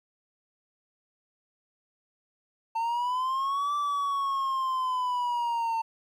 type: linear two-way sweep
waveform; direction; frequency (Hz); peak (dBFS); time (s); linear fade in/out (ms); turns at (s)
triangle; up then down; 899 to 1168 to 899; -24; 2.75-5.82; 10; 3.75
effects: 11-bit